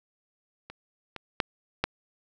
clicks, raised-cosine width 0.3 ms, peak -25 / -21 / -7 / -8 dBFS, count 4, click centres 0.7 / 1.163 / 1.402 / 1.84 s, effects none

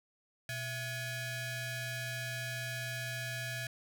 sawtooth ring-modulated tone, 785 Hz, G5, 2 cents sharp, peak -30 dBFS, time 0.49-3.67 s, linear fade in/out 2 ms, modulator 908 Hz, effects none

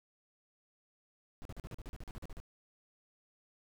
brown noise bursts, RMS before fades -44 dBFS, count 14, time 1.42-2.401 s, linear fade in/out 0 ms, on 32 ms, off 41 ms, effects none

